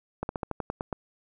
slowing click train, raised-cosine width 1 ms, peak -16 dBFS, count 9, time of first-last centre 0.23-0.928 s, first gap 61 ms, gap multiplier 1.1, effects none

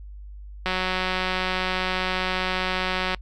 click train, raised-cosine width 0.3 ms, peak -9 dBFS, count 461, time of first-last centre 0.66-3.146 s, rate 185 Hz, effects noise-tail reverb RT60 0.1 s tail -25 dB re dry + added 50 Hz sine -37 dBFS peak until 3.21 s

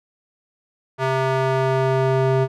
square tone with band-pass filter sweep, 132.2 Hz, C3, 18 cents sharp, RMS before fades -19 dBFS, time 0.98-2.48 s, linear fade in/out 50 ms, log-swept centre 970 to 450 Hz, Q 0.82, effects none

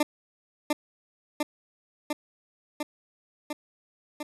20% pulse tone with echo, 298.5 Hz, D4, 28 cents sharp, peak -15 dBFS, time 0-0.03 s, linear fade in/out 5 ms, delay 700 ms, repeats 6, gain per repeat -2 dB, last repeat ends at 4.23 s, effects resampled to 32000 Hz

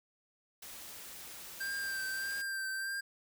white noise, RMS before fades -48 dBFS, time 0.62-2.42 s, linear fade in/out 5 ms
square tone with vibrato, 1578 Hz, G6, 11 cents sharp, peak -36 dBFS, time 1.6-3.01 s, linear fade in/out 10 ms, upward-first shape triangle, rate 1.6 Hz, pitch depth 32 cents each way
effects none

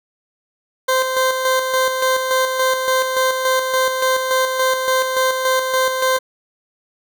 20% pulse tone with tremolo, 519 Hz, C5, 14 cents flat, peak -9 dBFS, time 0.88-6.19 s, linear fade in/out 10 ms, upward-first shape square, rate 3.5 Hz, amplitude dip 45%, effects none

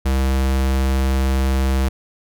square tone, 66.3 Hz, C2, 23 cents sharp, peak -16 dBFS, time 0.05-1.89 s, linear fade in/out 10 ms, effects none

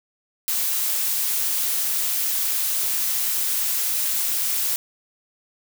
blue noise, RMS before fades -23 dBFS, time 0.48-4.76 s, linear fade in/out 0 ms, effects none

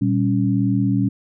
sine tone cluster, 118.5 / 195.4 / 277.5 Hz, A#2 / G3 / C#4, +29 / -5 / +2 cents, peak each -20 dBFS, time 0.01-1.09 s, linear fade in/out 10 ms, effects none

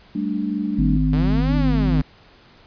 sine chord, G suspended second, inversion none, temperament equal, 196 / 220 / 293.7 Hz, G3 / A3 / D4, 0 / 0 / 0 cents, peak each -25 dBFS, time 0.15-0.97 s, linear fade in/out 5 ms
harmonic tone, 51.4 Hz, G#1, 17 cents flat, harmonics 1 / 3 / 5, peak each -20 / -20 / -20 dBFS, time 0.78-2.02 s, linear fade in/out 10 ms
sawtooth linear two-way sweep, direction up then down, 140 to 297.6 to 140 Hz, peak -22 dBFS, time 1.13-2.01 s, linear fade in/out 0 ms, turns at 1.56 s
effects pink hiss -50 dBFS RMS until 2.66 s + resampled to 11025 Hz

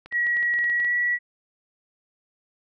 clicks, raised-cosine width 0.3 ms, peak -26 dBFS, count 11, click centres 0.06 / 0.125 / 0.268 / 0.369 / 0.428 / 0.539 / 0.589 / 0.642 / 0.699 / 0.801 / 0.847 s
sine tone with pitch glide, 1916 to 1938.3 Hz, A#6 to B6, +47 to -33 cents, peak -20 dBFS, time 0.11-1.19 s, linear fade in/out 50 ms, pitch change +20 cents, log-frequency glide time 0.73-0.93 s
effects none

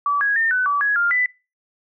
sine tone with pitch steps, 1150 / 1657 / 1813 / 1501 / 1150 / 1671 / 1401 / 1993 Hz, D6 / G#6 / A#6 / F#6 / D6 / G#6 / F6 / B6, -37 / -4 / -49 / +24 / -37 / +10 / +5 / +15 cents, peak -16 dBFS, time 0.06-1.26 s, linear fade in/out 2 ms, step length 150 ms, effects noise-tail reverb RT60 0.3 s tail -23 dB re dry

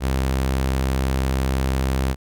sawtooth tone, 66 Hz, C2, 16 cents sharp, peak -15 dBFS, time 0-2.16 s, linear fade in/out 50 ms, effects none

